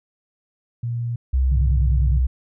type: tone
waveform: sine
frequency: 118.5 Hz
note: A#2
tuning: 29 cents sharp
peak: -22 dBFS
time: 0.83-1.16 s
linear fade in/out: 5 ms
type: tone with pitch glide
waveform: sine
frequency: 64.8 to 63.36 Hz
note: C2 to B1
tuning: -16 to +45 cents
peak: -15 dBFS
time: 1.33-2.27 s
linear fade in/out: 10 ms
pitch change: -39 cents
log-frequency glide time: 1.43-2.06 s
type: tone with vibrato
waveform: sine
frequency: 121.9 Hz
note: B2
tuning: 22 cents flat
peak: -22 dBFS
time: 1.51-2.2 s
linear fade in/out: 10 ms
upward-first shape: square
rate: 9.9 Hz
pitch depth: 290 cents each way
effects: none